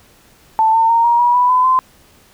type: tone with pitch steps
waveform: sine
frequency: 884 / 903.6 / 923.7 / 944.2 / 965.1 / 986.5 / 1008.4 / 1030.8 Hz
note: A5 / A5 / A#5 / A#5 / B5 / B5 / B5 / C6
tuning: +8 / +46 / -16 / +22 / -40 / -2 / +36 / -26 cents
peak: -9 dBFS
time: 0.59-1.79 s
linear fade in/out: 0 ms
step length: 150 ms
effects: pink hiss -49 dBFS RMS until 2.33 s